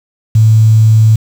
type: tone with quantisation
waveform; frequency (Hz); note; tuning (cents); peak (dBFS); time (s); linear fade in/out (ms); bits
sine; 110; A2; 0; -3; 0.35-1.16; 5; 5
effects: none